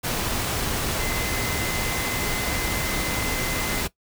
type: tone in noise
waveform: sine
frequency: 2054 Hz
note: C7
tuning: 33 cents flat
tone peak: -31 dBFS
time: 0.99-3.82 s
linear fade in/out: 20 ms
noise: pink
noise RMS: -26 dBFS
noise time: 0.03-3.88 s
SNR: -8 dB
effects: noise-tail reverb RT60 0.1 s tail -18 dB re dry